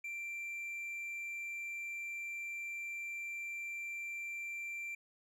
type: tone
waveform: triangle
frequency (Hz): 2356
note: D7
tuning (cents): +5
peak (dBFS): -38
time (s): 0.04-4.95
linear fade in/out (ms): 5
effects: none